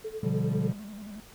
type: tone with tremolo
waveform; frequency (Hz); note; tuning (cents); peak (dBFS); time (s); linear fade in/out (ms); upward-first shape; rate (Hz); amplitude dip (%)
sine; 436.9; A4; -12; -31; 0.04-0.68; 10; sine; 10; 85
type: chord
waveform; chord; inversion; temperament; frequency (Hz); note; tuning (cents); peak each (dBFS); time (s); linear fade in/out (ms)
triangle; G dominant seventh; first; equal; 123.47 / 146.83 / 174.61 / 196; B2 / D3 / F3 / G3; 0 / 0 / 0 / 0; -29; 0.23-0.73; 5
type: tone with vibrato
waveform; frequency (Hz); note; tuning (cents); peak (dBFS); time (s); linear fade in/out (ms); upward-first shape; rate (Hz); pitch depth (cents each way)
triangle; 207.7; G#3; 0; -37; 0.52-1.2; 0; square; 11; 71
effects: pink hiss -52 dBFS RMS until 1.34 s